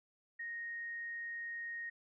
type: tone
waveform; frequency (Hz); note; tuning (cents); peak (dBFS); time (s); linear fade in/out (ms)
sine; 1864.7; A#6; 0; -40; 0.39-1.9; 10
effects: none